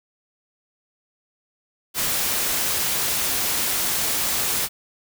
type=noise; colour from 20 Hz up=white; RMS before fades=-23 dBFS; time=1.94-4.69 s; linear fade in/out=50 ms; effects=none